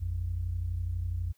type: tone pair together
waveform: sine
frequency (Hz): 55.68 / 87.8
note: A1 / F2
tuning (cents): +21 / +10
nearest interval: minor sixth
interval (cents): 789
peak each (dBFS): -34 / -30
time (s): 0-1.33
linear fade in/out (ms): 20
effects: tanh soft clip ceiling -22 dBFS + white hiss -70 dBFS RMS until 1.37 s